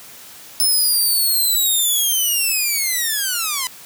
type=linear sweep; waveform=5% pulse; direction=down; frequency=5274 to 987.8 Hz; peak=-8 dBFS; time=0.6-3.67 s; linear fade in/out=0 ms; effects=white hiss -40 dBFS RMS until 3.85 s + high-pass 80 Hz 12 dB/octave